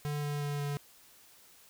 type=tone with pitch steps; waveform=square; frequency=146.9 / 145.89 / 144.88 / 143.88 Hz; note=D3 / D3 / D3 / D3; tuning=+1 / -11 / -23 / -35 cents; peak=-33 dBFS; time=0.05-0.77 s; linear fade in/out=0 ms; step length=180 ms; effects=white hiss -59 dBFS RMS until 1.69 s